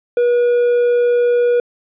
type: tone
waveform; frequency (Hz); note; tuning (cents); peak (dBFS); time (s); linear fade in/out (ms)
triangle; 482.9; B4; -39; -9; 0.17-1.6; 2
effects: resampled to 8000 Hz